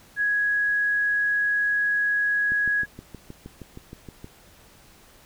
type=tone; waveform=sine; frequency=1666 Hz; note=G#6; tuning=5 cents sharp; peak=-20 dBFS; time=0.16-2.86 s; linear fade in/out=50 ms
type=click train; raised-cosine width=3 ms; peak=-25 dBFS; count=12; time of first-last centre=2.52-4.244 s; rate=6.38 Hz
effects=pink hiss -53 dBFS RMS until 5.25 s